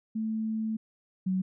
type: tone pair in turn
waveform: sine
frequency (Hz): 220 / 187.08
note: A3 / F#3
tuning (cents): 0 / +19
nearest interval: minor third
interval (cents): 281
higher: first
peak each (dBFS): -28 / -25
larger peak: second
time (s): 0.15-0.77 / 1.26-1.42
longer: first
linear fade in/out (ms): 10
effects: none